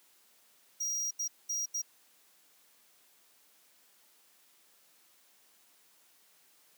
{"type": "tone bursts at uneven times", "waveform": "square", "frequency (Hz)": 5720, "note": "F8", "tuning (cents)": 41, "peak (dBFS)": -32, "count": 4, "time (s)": [[0.8, 1.11], [1.19, 1.28], [1.49, 1.66], [1.74, 1.82]], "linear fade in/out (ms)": 10, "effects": ["white hiss -65 dBFS RMS until 6.77 s", "high-pass 200 Hz 12 dB/octave"]}